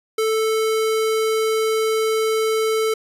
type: tone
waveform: square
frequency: 440 Hz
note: A4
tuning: in tune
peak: -18 dBFS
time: 0.18-2.94 s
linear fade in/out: 5 ms
effects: resampled to 32000 Hz